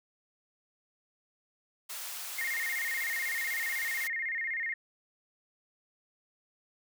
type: high-pass noise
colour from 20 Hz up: white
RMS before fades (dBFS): -40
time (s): 1.89-4.08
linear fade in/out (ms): 10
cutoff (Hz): 730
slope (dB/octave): 12
type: tone with vibrato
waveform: sine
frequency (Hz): 1975.5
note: B6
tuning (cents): 0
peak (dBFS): -31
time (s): 2.38-4.74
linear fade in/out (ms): 5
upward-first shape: square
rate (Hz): 16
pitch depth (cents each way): 120
effects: none